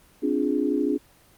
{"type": "chord", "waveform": "sine", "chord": "D half-diminished seventh", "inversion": "third", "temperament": "equal", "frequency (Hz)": [261.6, 293.7, 349.2, 415.3], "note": ["C4", "D4", "F4", "Ab4"], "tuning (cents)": [0, 0, 0, 0], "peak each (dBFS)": [-27, -24, -29, -28], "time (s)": [0.22, 0.98], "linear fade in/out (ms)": 20, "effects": ["pink hiss -56 dBFS RMS until 1.37 s", "Opus 24 kbps"]}